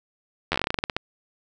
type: slowing click train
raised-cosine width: 0.3 ms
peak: -7 dBFS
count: 15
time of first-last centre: 0.52-0.966 s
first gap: 11 ms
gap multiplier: 1.15
effects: none